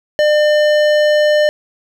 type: tone with hard clipping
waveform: sine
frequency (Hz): 600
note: D5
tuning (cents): +37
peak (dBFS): -11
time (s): 0.19-1.49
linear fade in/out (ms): 0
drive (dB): 14
effects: none